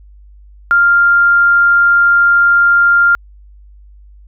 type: tone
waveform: sine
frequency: 1396.9 Hz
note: F6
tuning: in tune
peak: -6 dBFS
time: 0.71-3.15 s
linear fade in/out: 0 ms
effects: added 50 Hz sine -37 dBFS peak until 4.27 s